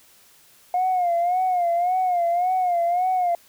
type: tone with vibrato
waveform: sine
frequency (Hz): 714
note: F5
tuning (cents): +38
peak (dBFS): -17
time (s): 0.74-3.35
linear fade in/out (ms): 2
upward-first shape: sine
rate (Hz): 1.8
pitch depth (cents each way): 80
effects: tanh soft clip ceiling -15 dBFS + white hiss -54 dBFS RMS until 3.48 s